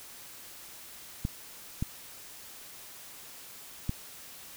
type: clicks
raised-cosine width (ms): 5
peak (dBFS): -17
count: 3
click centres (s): 1.251 / 1.825 / 3.894
effects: white hiss -48 dBFS RMS until 4.56 s